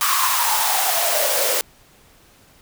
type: noise with high-pass filter sweep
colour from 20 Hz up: white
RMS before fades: -19 dBFS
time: 0.01-1.61 s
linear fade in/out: 0 ms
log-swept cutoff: 1200 to 490 Hz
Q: 7.2
effects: pink hiss -52 dBFS RMS until 2.61 s